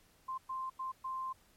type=tone bursts at uneven times; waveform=sine; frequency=1046.5 Hz; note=C6; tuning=in tune; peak=-36 dBFS; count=4; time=0.28-0.38 / 0.49-0.7 / 0.79-0.92 / 1.04-1.33 s; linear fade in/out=10 ms; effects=pink hiss -67 dBFS RMS until 1.56 s + MP3 64 kbps